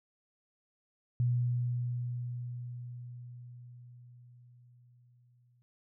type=tone with exponential decay; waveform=sine; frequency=122 Hz; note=B2; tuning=21 cents flat; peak=-25 dBFS; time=1.2-5.62 s; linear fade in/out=0 ms; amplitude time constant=960 ms; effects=none